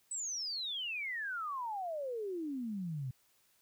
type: exponential sweep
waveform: sine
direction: down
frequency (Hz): 8130 to 123.1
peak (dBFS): -36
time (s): 0.11-3.11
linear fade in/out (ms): 5
effects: white hiss -71 dBFS RMS until 3.61 s